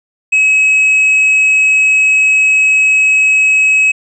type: tone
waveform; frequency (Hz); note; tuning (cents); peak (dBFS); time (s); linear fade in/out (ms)
triangle; 2561; D#7; +49; -5; 0.32-3.92; 10
effects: resampled to 24000 Hz